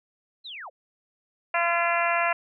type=linear sweep; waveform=sine; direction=down; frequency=4216 to 452 Hz; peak=-36 dBFS; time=0.44-0.7 s; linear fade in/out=20 ms
type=harmonic tone; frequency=341.7 Hz; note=F4; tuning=38 cents flat; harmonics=2 / 3 / 4 / 5 / 6 / 7 / 8; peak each=-26 / -28 / -29 / -30 / -31 / -31 / -32 dBFS; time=1.54-2.33 s; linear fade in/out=5 ms
effects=none